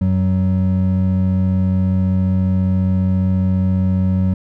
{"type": "tone pair together", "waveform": "triangle", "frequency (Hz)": [92.5, 187.2], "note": ["F#2", "F#3"], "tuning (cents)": [0, 20], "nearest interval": "octave", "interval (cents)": 1220, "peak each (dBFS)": -14, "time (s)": [0.01, 4.34], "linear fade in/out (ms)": 5, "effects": []}